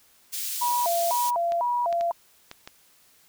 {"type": "high-pass noise", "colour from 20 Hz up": "white", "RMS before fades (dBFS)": -31, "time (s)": [0.32, 1.31], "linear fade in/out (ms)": 20, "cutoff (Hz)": 3500, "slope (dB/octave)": 12}
{"type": "tone with vibrato", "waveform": "sine", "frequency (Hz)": 814, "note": "G#5", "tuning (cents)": -35, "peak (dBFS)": -22, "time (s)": [0.61, 2.12], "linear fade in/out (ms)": 10, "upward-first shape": "square", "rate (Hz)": 2, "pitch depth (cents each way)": 300}
{"type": "clicks", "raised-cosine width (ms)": 0.2, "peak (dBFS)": -21, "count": 5, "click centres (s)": [1.521, 1.927, 2.01, 2.514, 2.675]}
{"effects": ["white hiss -59 dBFS RMS until 3.28 s"]}